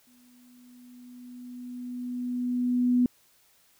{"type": "tone with exponential growth", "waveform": "sine", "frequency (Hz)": 246.9, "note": "B3", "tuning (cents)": 0, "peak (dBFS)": -18, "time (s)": [0.07, 3.06], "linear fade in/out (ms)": 2, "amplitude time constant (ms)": 650, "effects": ["white hiss -63 dBFS RMS until 3.79 s"]}